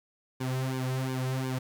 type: tone with flanger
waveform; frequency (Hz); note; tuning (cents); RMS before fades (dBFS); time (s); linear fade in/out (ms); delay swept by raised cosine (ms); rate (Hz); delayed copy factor
sawtooth; 130.1; C3; -9; -31; 0.4-1.59; 10; 1.5 to 3.6; 2.8; -1
effects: 11-bit